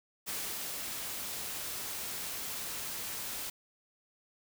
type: noise with ADSR envelope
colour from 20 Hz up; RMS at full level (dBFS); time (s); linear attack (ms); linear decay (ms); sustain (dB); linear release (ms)
white; -37; 0.26-3.5; 29; 370; -2; 5
effects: none